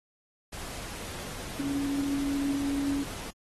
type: tone in noise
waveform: sine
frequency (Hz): 280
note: C#4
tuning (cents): +18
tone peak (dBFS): -27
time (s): 1.59-3.04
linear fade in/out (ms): 10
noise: pink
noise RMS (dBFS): -40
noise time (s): 0.52-3.31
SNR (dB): +10
effects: AAC 32 kbps